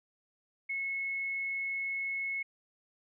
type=tone; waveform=sine; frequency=2187 Hz; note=C#7; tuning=24 cents flat; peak=-32 dBFS; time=0.69-2.43 s; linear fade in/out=10 ms; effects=none